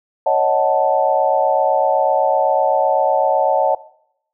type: chord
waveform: sine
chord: D# half-diminished seventh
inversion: third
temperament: equal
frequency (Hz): 554.4 / 622.3 / 740 / 880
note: C#5 / D#5 / F#5 / A5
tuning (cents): 0 / 0 / 0 / 0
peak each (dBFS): -18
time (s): 0.26-3.75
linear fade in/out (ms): 5
effects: noise-tail reverb RT60 0.7 s tail -19 dB re dry